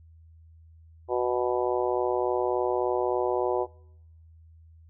harmonic tone, 123.47 Hz, B2, in tune, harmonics 3 / 4 / 5 / 6 / 7 / 8, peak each -27 / -29 / -31 / -33 / -34 / -35 dBFS, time 1.08-3.67 s, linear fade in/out 50 ms, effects noise-tail reverb RT60 0.9 s tail -26 dB re dry + added 81 Hz sine -50 dBFS peak until 4.89 s

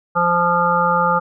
harmonic tone, 173.7 Hz, F3, 9 cents flat, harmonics 1 / 3 / 5 / 7 / 8, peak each -24 / -21 / -19 / -17 / -22 dBFS, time 0.15-1.2 s, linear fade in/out 20 ms, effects none

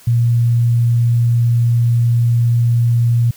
sine tone, 118.2 Hz, A#2, 24 cents sharp, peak -10 dBFS, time 0.07-3.31 s, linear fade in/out 5 ms, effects white hiss -44 dBFS RMS until 3.36 s

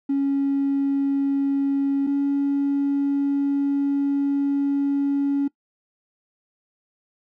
triangle tone pair in turn, 277.2 / 280.6 Hz, C#4 / C#4, 0 / +21 cents, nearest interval unison, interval 21 cents, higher second, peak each -15 dBFS, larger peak neither, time 0.09-2.07 / 2.07-5.48 s, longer second, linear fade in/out 10 ms, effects noise-tail reverb RT60 0.1 s tail -23 dB re dry + tanh soft clip ceiling -16 dBFS

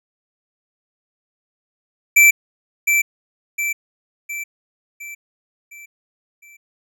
square tone with echo, 2333 Hz, D7, 12 cents flat, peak -8 dBFS, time 2.16-2.31 s, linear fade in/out 10 ms, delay 710 ms, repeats 6, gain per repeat -6 dB, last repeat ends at 6.57 s, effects none

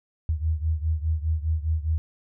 sine beating tone pair, 77.78 / 82.68 Hz, D#2 / E2, 0 / +6 cents, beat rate 4.9 Hz, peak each -24 / -27 dBFS, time 0.29-1.98 s, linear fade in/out 0 ms, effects none

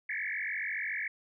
sine tone with frequency modulation, 1975.5 Hz, B6, in tune, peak -32 dBFS, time 0.09-1.08 s, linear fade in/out 5 ms, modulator 46.9 Hz, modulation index 6.4, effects none

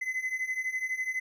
triangle beating tone pair, 2025 / 2037 Hz, B6 / C7, +43 / -47 cents, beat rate 12 Hz, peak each -33 / -30 dBFS, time 0.01-1.2 s, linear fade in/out 10 ms, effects none

